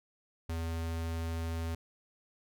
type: tone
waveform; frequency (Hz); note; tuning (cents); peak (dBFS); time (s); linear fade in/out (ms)
square; 82.41; E2; 0; -34; 0.49-1.75; 5
effects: none